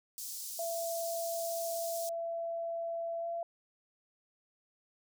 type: high-pass noise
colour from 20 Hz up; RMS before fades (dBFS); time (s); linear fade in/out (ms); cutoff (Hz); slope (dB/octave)
pink; -42; 0.18-2.09; 0; 5300; 24
type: tone with pitch glide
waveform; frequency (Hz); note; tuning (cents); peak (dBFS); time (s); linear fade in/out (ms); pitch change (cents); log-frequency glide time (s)
sine; 671 to 678; E5 to E5; +31 to +49; -34; 0.59-3.43; 2; +18; 3.2-3.27
effects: none